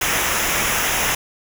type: noise with comb filter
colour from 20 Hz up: pink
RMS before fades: -20 dBFS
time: 0.01-1.15 s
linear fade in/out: 5 ms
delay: 0.23 ms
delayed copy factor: -0.7
effects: none